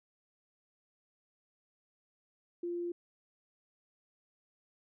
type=tone; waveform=sine; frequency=347.2 Hz; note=F4; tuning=10 cents flat; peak=-34 dBFS; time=2.63-2.92 s; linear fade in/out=5 ms; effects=none